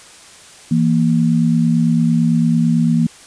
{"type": "tone pair together", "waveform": "sine", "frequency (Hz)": [164.95, 233.9], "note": ["E3", "A#3"], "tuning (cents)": [1, 6], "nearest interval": "tritone", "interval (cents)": 605, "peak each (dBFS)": -14, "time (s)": [0.71, 3.07], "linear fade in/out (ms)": 5, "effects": ["white hiss -41 dBFS RMS until 3.26 s", "resampled to 22050 Hz"]}